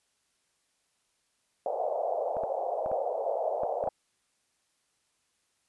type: band-pass noise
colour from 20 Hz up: pink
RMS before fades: -31 dBFS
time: 1.66-3.89 s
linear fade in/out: 2 ms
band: 520 to 750 Hz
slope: 48 dB/octave
type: clicks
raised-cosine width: 1 ms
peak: -25 dBFS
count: 7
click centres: 2.368 / 2.436 / 2.861 / 2.916 / 3.634 / 3.839 / 3.874 s
effects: white hiss -74 dBFS RMS until 5.68 s + resampled to 24000 Hz